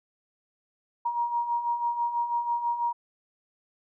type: beating tone pair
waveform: sine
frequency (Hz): 943 / 949.1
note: A#5 / A#5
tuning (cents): +20 / +31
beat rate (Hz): 6.1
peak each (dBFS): -33 / -26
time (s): 1.05-2.93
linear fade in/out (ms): 10
effects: none